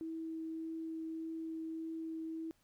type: tone with vibrato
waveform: sine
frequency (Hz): 323.3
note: E4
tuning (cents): -34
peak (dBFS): -39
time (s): 0.01-2.51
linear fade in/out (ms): 0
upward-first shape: triangle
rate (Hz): 1.7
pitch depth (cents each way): 8
effects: pink hiss -74 dBFS RMS until 2.63 s